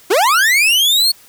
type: linear sweep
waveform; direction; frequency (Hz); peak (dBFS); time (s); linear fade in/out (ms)
40% pulse; up; 323.2 to 4416; -9; 0.1-1.12; 10
effects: white hiss -45 dBFS RMS until 1.28 s